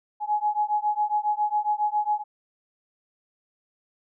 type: beating tone pair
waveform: sine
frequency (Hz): 837 / 844.3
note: G#5 / G#5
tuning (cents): +13 / +28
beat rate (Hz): 7.3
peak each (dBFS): -25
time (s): 0.2-2.24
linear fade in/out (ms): 50
effects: none